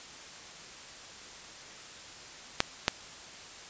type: clicks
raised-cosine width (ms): 0.2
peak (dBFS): -5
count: 2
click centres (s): 2.604 / 2.881
effects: white hiss -47 dBFS RMS until 3.69 s + resampled to 16000 Hz